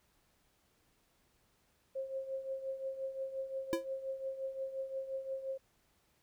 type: tone with tremolo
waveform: sine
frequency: 534 Hz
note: C5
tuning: 35 cents sharp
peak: -34 dBFS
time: 1.95-5.58 s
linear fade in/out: 10 ms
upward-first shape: triangle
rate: 5.7 Hz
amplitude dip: 75%
type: tone with exponential decay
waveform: square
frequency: 335.5 Hz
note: E4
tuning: 31 cents sharp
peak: -28 dBFS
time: 3.73-3.85 s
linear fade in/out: 0 ms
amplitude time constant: 26 ms
effects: pink hiss -73 dBFS RMS until 6.22 s